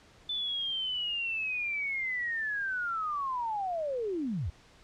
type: linear sweep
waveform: sine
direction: down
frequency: 3522 to 63.7 Hz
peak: -30 dBFS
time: 0.29-4.5 s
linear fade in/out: 5 ms
effects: pink hiss -58 dBFS RMS until 4.83 s + low-pass 6000 Hz 12 dB/octave